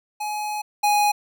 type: tone pair in turn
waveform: square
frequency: 842 / 829.9 Hz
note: G#5 / G#5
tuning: +24 / -1 cents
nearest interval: unison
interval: 25 cents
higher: first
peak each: -26 / -17 dBFS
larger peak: second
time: 0.2-0.62 / 0.83-1.12 s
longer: first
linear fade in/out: 10 ms
effects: none